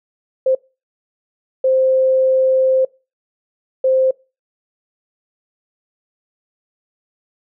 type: tone bursts at uneven times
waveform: sine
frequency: 523 Hz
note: C5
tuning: 1 cent flat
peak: -11 dBFS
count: 3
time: 0.46-0.55 / 1.64-2.85 / 3.84-4.11 s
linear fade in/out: 5 ms
effects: noise-tail reverb RT60 0.3 s tail -24 dB re dry